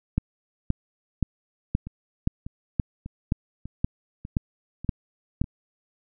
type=two click trains; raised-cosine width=5 ms; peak=-23 / -9 dBFS; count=7 / 11; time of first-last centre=1.87-5.441 / 0.18-5.416 s; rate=1.68 / 1.91 Hz; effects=none